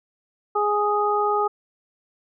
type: harmonic tone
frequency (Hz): 415.3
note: G#4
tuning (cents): 0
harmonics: 1 / 2 / 3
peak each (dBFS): -23 / -23 / -23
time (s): 0.55-1.48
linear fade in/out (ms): 10
effects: none